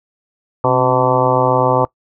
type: harmonic tone with a mistuned harmonic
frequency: 127.3 Hz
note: C3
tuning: 47 cents flat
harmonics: 1 / 2 / 3 / 4 / 5 / 6 / 7 / 8 / 9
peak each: -20 / -23 / -21 / -17 / -20 / -23 / -17 / -22 / -20 dBFS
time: 0.64-1.85 s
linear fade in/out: 2 ms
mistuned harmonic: 2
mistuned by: +83 cents
effects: noise-tail reverb RT60 0.1 s tail -21 dB re dry